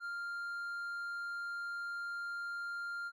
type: tone with hard clipping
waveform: sine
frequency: 1396.9 Hz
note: F6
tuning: in tune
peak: -39 dBFS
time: 0-3.12 s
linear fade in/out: 50 ms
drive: 3 dB
effects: none